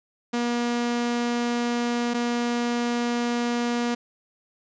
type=tone pair in turn; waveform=sawtooth; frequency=239.1 / 239.1 Hz; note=A#3 / A#3; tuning=+44 / +44 cents; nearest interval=unison; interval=0 cents; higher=neither; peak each=-19 dBFS; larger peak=neither; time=0.33-2.14 / 2.14-3.95 s; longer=neither; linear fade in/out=10 ms; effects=resampled to 16000 Hz + 9-bit